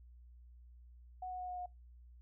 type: tone with pitch steps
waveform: sine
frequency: 738 / 733.3 / 728.7 / 724.1 / 719.5 Hz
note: F#5 / F#5 / F#5 / F#5 / F#5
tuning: -5 / -16 / -27 / -38 / -49 cents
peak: -40 dBFS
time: 1.22-1.66 s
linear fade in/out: 5 ms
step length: 88 ms
effects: noise-tail reverb RT60 0.2 s tail -25 dB re dry + added 60 Hz sine -55 dBFS peak until 2.21 s